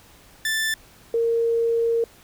sawtooth / sine tone pair in turn, 1764 / 462.1 Hz, A6 / A#4, +4 / -15 cents, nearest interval octave + major seventh, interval 2319 cents, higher first, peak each -18 dBFS, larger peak neither, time 0.45-0.74 / 1.14-2.04 s, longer second, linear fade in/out 2 ms, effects pink hiss -51 dBFS RMS until 2.23 s

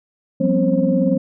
sine tone cluster, 176.7 / 194.6 / 247.9 / 268.5 / 534 Hz, F3 / G3 / B3 / C4 / C5, +21 / -12 / +7 / +45 / +35 cents, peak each -20 dBFS, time 0.4-1.18 s, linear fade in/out 10 ms, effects tanh soft clip ceiling -2 dBFS

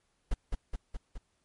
brown noise with echo, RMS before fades -27 dBFS, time 0.31-0.34 s, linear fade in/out 5 ms, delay 210 ms, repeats 4, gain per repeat -3 dB, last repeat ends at 1.18 s, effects pink hiss -75 dBFS RMS until 1.44 s + MP3 48 kbps

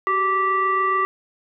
sine tone with frequency modulation, 1167 Hz, D6, 11 cents flat, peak -17 dBFS, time 0.07-1.05 s, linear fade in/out 0 ms, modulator 787 Hz, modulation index 0.73, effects none

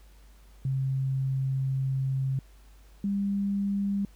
sine tone pair in turn, 133.6 / 199.6 Hz, C3 / G3, +36 / +32 cents, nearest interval perfect fifth, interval 696 cents, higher second, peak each -25 dBFS, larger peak neither, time 0.65-2.39 / 3.04-4.05 s, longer first, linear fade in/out 2 ms, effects added 50 Hz sine -51 dBFS peak until 4.15 s + pink hiss -62 dBFS RMS until 4.15 s

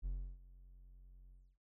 triangle tone with ADSR envelope, 45.12 Hz, F#1, 43 cents flat, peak -34 dBFS, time 0.02-1.58 s, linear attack 37 ms, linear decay 320 ms, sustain -20 dB, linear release 270 ms, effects none

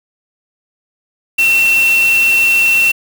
sine tone in noise, 2707 Hz, E7, 45 cents sharp, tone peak -8 dBFS, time 1.38-2.92 s, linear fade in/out 10 ms, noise white, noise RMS -23 dBFS, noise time 1.38-2.92 s, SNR +12 dB, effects none

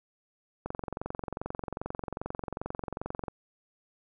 click train, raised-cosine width 1 ms, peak -20 dBFS, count 60, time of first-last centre 0.66-3.282 s, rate 22.5 Hz, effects none

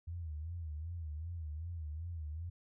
sine tone with vibrato, 80.7 Hz, E2, 36 cents flat, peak -39 dBFS, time 0.07-2.5 s, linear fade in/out 10 ms, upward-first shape sine, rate 2.6 Hz, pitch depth 130 cents each way, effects none

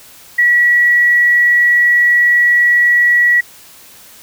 sine tone, 1932 Hz, B6, 39 cents flat, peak -7 dBFS, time 0.38-3.41 s, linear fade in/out 10 ms, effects white hiss -40 dBFS RMS until 4.22 s

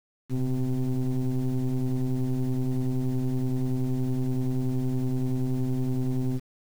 sine tone with frequency modulation, 131.3 Hz, C3, 6 cents sharp, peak -21 dBFS, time 0.29-6.4 s, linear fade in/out 50 ms, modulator 126 Hz, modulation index 1.3, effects tanh soft clip ceiling -22 dBFS + 8-bit

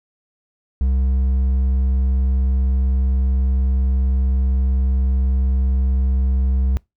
triangle tone with hard clipping, 65.41 Hz, C2, in tune, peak -16 dBFS, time 0.81-6.77 s, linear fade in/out 0 ms, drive 7 dB, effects noise-tail reverb RT60 0.2 s tail -24 dB re dry

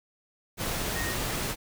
sine tone in noise, 1860 Hz, A#6, 4 cents flat, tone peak -34 dBFS, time 0.93-1.16 s, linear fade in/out 50 ms, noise pink, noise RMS -31 dBFS, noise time 0.57-1.56 s, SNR -6 dB, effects none

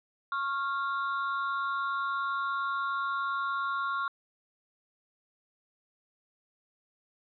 triangle ring-modulated tone, 1244.5 Hz, D#6, in tune, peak -24 dBFS, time 0.32-4.08 s, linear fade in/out 2 ms, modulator 147 Hz, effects resampled to 11025 Hz

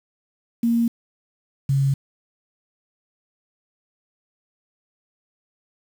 sine tone pair in turn, 233.1 / 137.05 Hz, A#3 / C#3, 0 / -19 cents, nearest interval major sixth, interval 919 cents, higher first, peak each -16 dBFS, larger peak neither, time 0.63-0.88 / 1.69-1.94 s, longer neither, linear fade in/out 5 ms, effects 7-bit

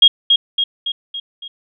sine tone with echo, 3265 Hz, G#7, 30 cents flat, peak -3 dBFS, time 0.02-0.08 s, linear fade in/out 5 ms, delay 280 ms, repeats 5, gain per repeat -5 dB, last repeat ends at 1.48 s, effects none

